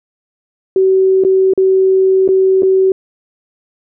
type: tone with dropouts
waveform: sine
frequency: 380 Hz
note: F#4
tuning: 46 cents sharp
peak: -7 dBFS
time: 0.76-2.92 s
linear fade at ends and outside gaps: 2 ms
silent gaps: 1.238-1.248 / 1.536-1.576 / 2.278-2.288 / 2.623-2.631 s
effects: none